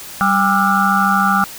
sine tone cluster, 195.2 / 800 / 1188 / 1336 / 1429 Hz, G3 / G5 / D6 / E6 / F6, -7 / +35 / +20 / +23 / +39 cents, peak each -18 dBFS, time 0.21-1.44 s, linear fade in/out 0 ms, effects white hiss -33 dBFS RMS until 1.58 s

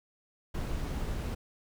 brown noise, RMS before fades -34 dBFS, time 0.54-1.35 s, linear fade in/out 10 ms, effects none

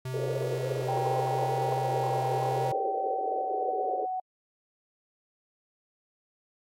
square tone with vibrato, 129 Hz, C3, 24 cents flat, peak -33 dBFS, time 0.05-2.72 s, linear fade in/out 5 ms, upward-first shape triangle, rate 0.81 Hz, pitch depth 16 cents each way
white band-pass noise, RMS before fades -33 dBFS, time 0.13-4.06 s, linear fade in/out 10 ms, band 390 to 570 Hz, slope 48 dB/octave
sine tone with pitch glide, 784 to 744.7 Hz, G5 to F#5, 0 to +11 cents, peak -29 dBFS, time 0.88-4.2 s, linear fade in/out 5 ms, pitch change -89 cents, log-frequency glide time 2.44-3.99 s
effects AAC 48 kbps

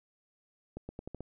accelerating click train, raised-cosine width 2 ms, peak -27 dBFS, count 6, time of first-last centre 0.77-1.206 s, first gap 120 ms, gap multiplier 0.84, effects none

